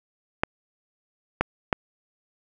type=clicks; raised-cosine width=0.5 ms; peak=-5 dBFS; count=3; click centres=0.435 / 1.41 / 1.728 s; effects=none

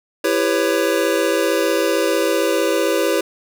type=chord; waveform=square; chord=C# half-diminished seventh; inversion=first; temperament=just; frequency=332.6 / 399.1 / 498.9 / 554.4 Hz; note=E4 / G4 / B4 / C#5; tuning=+16 / +31 / +17 / 0 cents; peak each=-22 dBFS; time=0.24-3.21 s; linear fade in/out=5 ms; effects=none

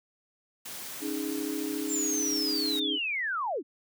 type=high-pass noise; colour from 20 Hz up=white; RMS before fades=-40 dBFS; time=0.65-2.8 s; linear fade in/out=10 ms; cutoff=110 Hz; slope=48 dB/octave
type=chord; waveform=sine; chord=C# suspended second; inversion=none; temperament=equal; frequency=277.2 / 311.1 / 415.3 Hz; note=C#4 / D#4 / G#4; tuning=0 / 0 / 0 cents; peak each=-35 / -33 / -37 dBFS; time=1-2.99 s; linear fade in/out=50 ms
type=linear sweep; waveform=sine; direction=down; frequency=7459 to 232.9 Hz; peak=-28 dBFS; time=1.88-3.63 s; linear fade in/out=50 ms
effects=none

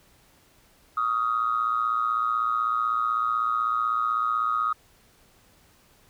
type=tone with amplitude modulation; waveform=sine; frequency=1251 Hz; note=D#6; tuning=9 cents sharp; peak=-18 dBFS; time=0.97-4.73 s; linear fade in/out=5 ms; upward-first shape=sine; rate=116 Hz; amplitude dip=80%; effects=tanh soft clip ceiling -14 dBFS + pink hiss -59 dBFS RMS until 6.09 s

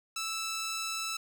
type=tone; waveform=10% pulse; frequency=1318.5 Hz; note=E6; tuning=in tune; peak=-25 dBFS; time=0.16-1.17 s; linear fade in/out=5 ms; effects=none

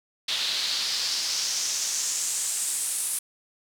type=noise with band-pass filter sweep; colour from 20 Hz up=pink; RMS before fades=-28 dBFS; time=0.28-3.19 s; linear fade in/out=5 ms; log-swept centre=3700 to 9900 Hz; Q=3.1; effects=none

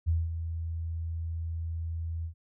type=tone with ADSR envelope; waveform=sine; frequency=82.41 Hz; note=E2; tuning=in tune; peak=-22 dBFS; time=0.06-2.34 s; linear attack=27 ms; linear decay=200 ms; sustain=-9 dB; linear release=93 ms; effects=none

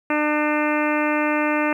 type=harmonic tone with a mistuned harmonic; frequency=300 Hz; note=D4; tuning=37 cents sharp; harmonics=1 / 2 / 3 / 4 / 5 / 6 / 7 / 8 / 9; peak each=-22 / -25 / -27 / -28 / -29 / -30 / -30 / -31 / -32 dBFS; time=0.1-1.73 s; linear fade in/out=2 ms; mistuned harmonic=9; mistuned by=-22 cents; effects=9-bit

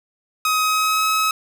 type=tone with pitch glide; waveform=sawtooth; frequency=1264 to 1281.6 Hz; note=D#6 to E6; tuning=+27 to -49 cents; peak=-13 dBFS; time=0.45-1.31 s; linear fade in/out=2 ms; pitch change=+24 cents; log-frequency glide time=0.63-1.06 s; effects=none

